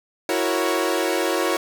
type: chord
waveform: sawtooth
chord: F# dominant seventh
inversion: third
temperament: equal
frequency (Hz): 329.6 / 370 / 466.2 / 554.4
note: E4 / F#4 / A#4 / C#5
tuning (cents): 0 / 0 / 0 / 0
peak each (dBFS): -21 / -21 / -23 / -22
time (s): 0.29-1.57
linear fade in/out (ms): 2
effects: none